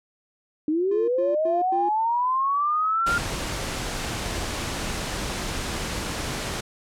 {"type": "linear sweep", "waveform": "sine", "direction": "up", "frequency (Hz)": [296.2, 1417], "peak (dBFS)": -20, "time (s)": [0.68, 3.18], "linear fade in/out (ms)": 2}
{"type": "tone bursts", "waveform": "triangle", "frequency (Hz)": 349.2, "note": "F4", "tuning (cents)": 0, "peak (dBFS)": -25, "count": 4, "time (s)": [0.91, 1.89], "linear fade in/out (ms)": 5, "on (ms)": 170, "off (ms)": 100}
{"type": "noise", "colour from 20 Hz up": "pink", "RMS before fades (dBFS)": -29, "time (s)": [3.06, 6.61], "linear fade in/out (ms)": 10}
{"effects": ["low-pass 9000 Hz 12 dB/octave"]}